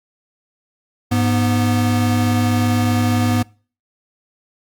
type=tone pair together; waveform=square; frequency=102.93 / 244.1 Hz; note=G#2 / B3; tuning=-15 / -20 cents; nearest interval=octave + minor third; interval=1495 cents; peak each=-18 dBFS; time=1.11-3.43 s; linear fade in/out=10 ms; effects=noise-tail reverb RT60 0.4 s tail -25 dB re dry + Opus 48 kbps